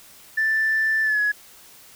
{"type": "tone with pitch glide", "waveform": "sine", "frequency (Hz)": [1766, 1684.3], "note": ["A6", "G#6"], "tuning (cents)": [6, 24], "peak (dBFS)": -17, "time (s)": [0.37, 1.32], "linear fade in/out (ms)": 10, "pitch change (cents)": -82, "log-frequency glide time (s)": [1.03, 1.2], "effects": ["tanh soft clip ceiling -14 dBFS", "white hiss -48 dBFS RMS until 1.95 s"]}